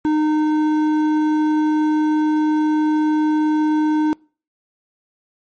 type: tone with hard clipping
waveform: triangle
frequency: 306.7 Hz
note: D#4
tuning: 25 cents flat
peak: -16 dBFS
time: 0.05-4.13 s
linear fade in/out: 0 ms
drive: 12 dB
effects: noise-tail reverb RT60 0.4 s tail -26 dB re dry + MP3 32 kbps